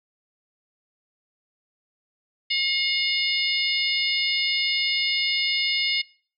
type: harmonic tone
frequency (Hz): 719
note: F#5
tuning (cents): -50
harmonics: 3 / 4 / 5 / 6 / 7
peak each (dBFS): -26 / -27 / -28 / -29 / -29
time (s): 2.5-6.02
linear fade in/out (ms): 10
effects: noise-tail reverb RT60 0.4 s tail -20 dB re dry